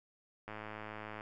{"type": "click train", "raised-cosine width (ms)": 0.5, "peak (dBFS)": -29, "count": 79, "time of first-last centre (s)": [0.48, 1.209], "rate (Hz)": 107, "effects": []}